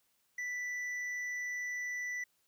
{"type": "tone with hard clipping", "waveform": "triangle", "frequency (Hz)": 1975.5, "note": "B6", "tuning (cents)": 0, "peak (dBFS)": -37, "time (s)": [0.38, 2.24], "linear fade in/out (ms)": 5, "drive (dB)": 8, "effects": ["white hiss -75 dBFS RMS until 2.47 s"]}